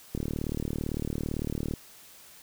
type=click train; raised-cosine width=3 ms; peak=-18 dBFS; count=61; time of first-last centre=0.15-1.737 s; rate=37.8 Hz; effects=white hiss -52 dBFS RMS until 2.42 s